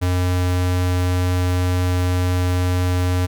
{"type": "tone", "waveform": "square", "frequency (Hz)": 90.2, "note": "F#2", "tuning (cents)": -44, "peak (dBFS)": -17, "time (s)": [0.01, 3.27], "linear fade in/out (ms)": 20, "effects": []}